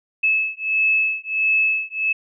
sine beating tone pair, 2600 / 2601.5 Hz, E7 / E7, -24 / -23 cents, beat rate 1.5 Hz, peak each -20 dBFS, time 0.23-2.13 s, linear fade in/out 10 ms, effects none

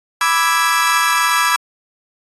35% pulse chord, E dominant seventh, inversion second, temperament equal, 987.8 / 1174.7 / 1318.5 / 1661.2 Hz, B5 / D6 / E6 / G#6, 0 / 0 / 0 / 0 cents, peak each -17 dBFS, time 0.21-1.56 s, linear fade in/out 2 ms, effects AAC 32 kbps

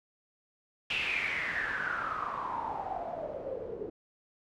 white noise with low-pass filter sweep, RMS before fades -35 dBFS, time 0.9-3.9 s, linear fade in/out 5 ms, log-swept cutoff 2800 to 410 Hz, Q 9, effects none

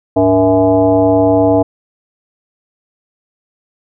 sine tone with frequency modulation, 471.9 Hz, A#4, 21 cents sharp, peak -7 dBFS, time 0.16-1.63 s, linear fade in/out 10 ms, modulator 183 Hz, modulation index 1.6, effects none

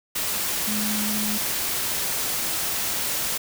sine tone in noise, 211.6 Hz, G#3, 33 cents sharp, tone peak -27 dBFS, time 0.67-1.38 s, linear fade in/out 10 ms, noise white, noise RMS -26 dBFS, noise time 0.15-3.38 s, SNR -4 dB, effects none

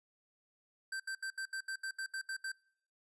square tone bursts, 1561 Hz, G6, 8 cents flat, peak -38 dBFS, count 11, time 0.92-2.519 s, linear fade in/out 5 ms, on 79 ms, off 73 ms, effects noise-tail reverb RT60 0.7 s tail -26 dB re dry + resampled to 24000 Hz

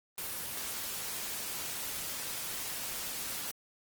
white noise, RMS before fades -38 dBFS, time 0.18-3.51 s, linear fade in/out 0 ms, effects Opus 24 kbps

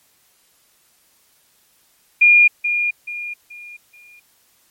sine tone with echo, 2421 Hz, D#7, 48 cents flat, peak -7 dBFS, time 2.21-2.48 s, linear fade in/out 10 ms, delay 430 ms, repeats 4, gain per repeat -9 dB, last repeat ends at 4.2 s, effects white hiss -58 dBFS RMS until 4.7 s + MP3 64 kbps

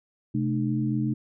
sine tone cluster, 129.7 / 217.6 / 302.3 Hz, C3 / A3 / D#4, -15 / -19 / -50 cents, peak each -27 / -27 / -29 dBFS, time 0.34-1.14 s, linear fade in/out 10 ms, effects none

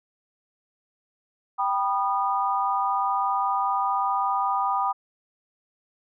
sine chord, G augmented, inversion none, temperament just, 784 / 980 / 1225 Hz, G5 / B5 / D#6, 0 / -14 / -27 cents, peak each -26 dBFS, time 1.58-4.93 s, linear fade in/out 20 ms, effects none

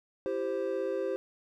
triangle chord, C major, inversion first, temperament equal with one note detuned, 334.8 / 392 / 523.3 Hz, E4 / G4 / C5, +27 / 0 / 0 cents, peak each -36 / -31 / -31 dBFS, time 0.26-1.16 s, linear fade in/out 0 ms, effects none

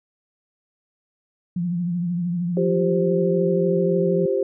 sine tone with vibrato, 174.61 Hz, F3, in tune, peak -21 dBFS, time 1.56-4.26 s, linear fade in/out 5 ms, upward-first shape triangle, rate 13 Hz, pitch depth 69 cents each way
sine chord, F suspended second, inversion none, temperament just, 349.2 / 392.9 / 523.8 Hz, F4 / G4 / C5, 0 / +4 / +2 cents, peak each -27 / -21 / -23 dBFS, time 2.57-4.43 s, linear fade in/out 2 ms
effects none

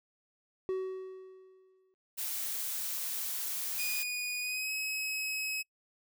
triangle tone with exponential decay, 376.5 Hz, F#4, 30 cents sharp, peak -27 dBFS, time 0.69-1.94 s, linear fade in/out 0 ms, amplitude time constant 270 ms
blue noise, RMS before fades -36 dBFS, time 2.17-4.04 s, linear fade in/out 20 ms
sawtooth tone with pitch glide, 2464 to 2558 Hz, D#7 to D#7, -17 to +47 cents, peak -30 dBFS, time 3.78-5.63 s, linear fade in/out 20 ms, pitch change +64 cents, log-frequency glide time 4.41-4.71 s
effects noise-tail reverb RT60 0.1 s tail -26 dB re dry

